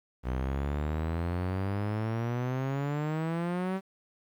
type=exponential sweep; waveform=sawtooth; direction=up; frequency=61.74 to 193.5 Hz; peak=-25 dBFS; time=0.23-3.81 s; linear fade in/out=50 ms; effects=low-pass 2000 Hz 12 dB/octave + 10-bit